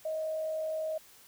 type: tone with frequency modulation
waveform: sine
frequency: 630 Hz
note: D#5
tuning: 21 cents sharp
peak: -31 dBFS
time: 0.05-0.98 s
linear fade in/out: 5 ms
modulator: 50.5 Hz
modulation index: 0.22
effects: white hiss -57 dBFS RMS until 1.27 s